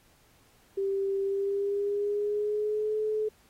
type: tone with pitch glide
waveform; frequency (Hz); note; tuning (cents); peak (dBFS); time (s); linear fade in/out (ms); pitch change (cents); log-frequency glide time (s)
sine; 392 to 430; G4 to A4; 0 to -40; -26; 0.77-3.29; 10; +160; 1.22-2.97
effects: pink hiss -63 dBFS RMS until 3.49 s + AAC 48 kbps